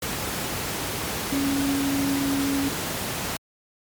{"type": "tone in noise", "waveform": "sine", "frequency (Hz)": 277.2, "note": "C#4", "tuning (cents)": 0, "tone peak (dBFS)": -22, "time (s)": [1.32, 2.69], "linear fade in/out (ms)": 5, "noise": "pink", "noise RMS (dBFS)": -28, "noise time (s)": [0.02, 3.37], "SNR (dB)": 3, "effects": ["high-pass 80 Hz 12 dB/octave", "MP3 96 kbps"]}